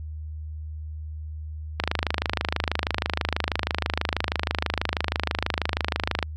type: click train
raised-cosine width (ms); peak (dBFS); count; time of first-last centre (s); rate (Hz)
0.3; -6; 117; 1.8-6.227; 26.2
effects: added 77 Hz sine -32 dBFS peak until 6.36 s